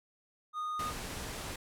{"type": "tone", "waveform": "triangle", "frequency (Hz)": 1233, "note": "D#6", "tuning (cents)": -16, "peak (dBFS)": -32, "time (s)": [0.53, 0.93], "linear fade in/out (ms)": 50}
{"type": "low-pass noise", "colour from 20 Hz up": "pink", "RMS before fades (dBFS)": -41, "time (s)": [0.79, 1.56], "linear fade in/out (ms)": 5, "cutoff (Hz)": 12000, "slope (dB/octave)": 24}
{"effects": []}